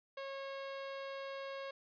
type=tone; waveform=sawtooth; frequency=546 Hz; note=C#5; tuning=26 cents flat; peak=-38 dBFS; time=0.17-1.71 s; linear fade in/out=5 ms; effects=resampled to 11025 Hz